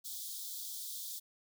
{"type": "high-pass noise", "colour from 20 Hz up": "white", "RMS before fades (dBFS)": -43, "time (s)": [0.04, 1.2], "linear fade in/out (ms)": 20, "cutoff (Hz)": 3300, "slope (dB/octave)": 96, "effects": []}